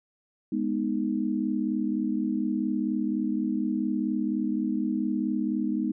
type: chord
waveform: sine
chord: G# minor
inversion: none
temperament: equal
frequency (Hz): 207.7 / 246.9 / 311.1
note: G#3 / B3 / D#4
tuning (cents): 0 / 0 / 0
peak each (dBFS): -29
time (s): 0.52-5.92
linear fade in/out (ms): 5
effects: none